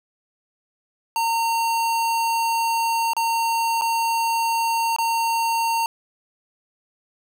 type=tone with dropouts; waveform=square; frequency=916 Hz; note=A#5; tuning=31 cents flat; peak=-20 dBFS; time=1.16-5.86 s; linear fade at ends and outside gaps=1 ms; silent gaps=3.134-3.166 / 3.812-3.819 / 4.963-4.985 s; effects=none